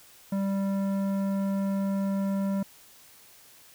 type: tone with tanh clipping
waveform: sine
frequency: 196 Hz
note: G3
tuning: in tune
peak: -27 dBFS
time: 0.32-2.63 s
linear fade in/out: 5 ms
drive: 13 dB
effects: white hiss -54 dBFS RMS until 3.74 s